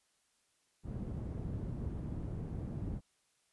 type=low-pass noise; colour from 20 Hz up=white; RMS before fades=-40 dBFS; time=0.83-3.01 s; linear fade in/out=50 ms; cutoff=160 Hz; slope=12 dB/octave; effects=white hiss -75 dBFS RMS until 3.52 s + resampled to 24000 Hz